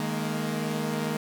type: chord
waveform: sawtooth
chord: D# suspended fourth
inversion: none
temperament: equal with one note detuned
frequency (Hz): 155.56 / 210.7 / 233.1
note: D#3 / G#3 / A#3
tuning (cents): 0 / +25 / 0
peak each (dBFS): -28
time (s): 0-1.17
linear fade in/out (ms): 2
effects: none